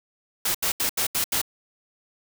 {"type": "noise bursts", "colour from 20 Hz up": "white", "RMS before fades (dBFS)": -24, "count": 6, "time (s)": [0.45, 1.416], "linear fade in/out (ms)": 5, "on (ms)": 96, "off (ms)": 78, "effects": []}